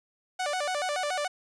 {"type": "tone with vibrato", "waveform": "sawtooth", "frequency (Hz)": 659.3, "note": "E5", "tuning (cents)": 0, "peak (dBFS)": -24, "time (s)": [0.39, 1.28], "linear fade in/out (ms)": 10, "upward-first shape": "square", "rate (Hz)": 7, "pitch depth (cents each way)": 200, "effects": ["resampled to 22050 Hz"]}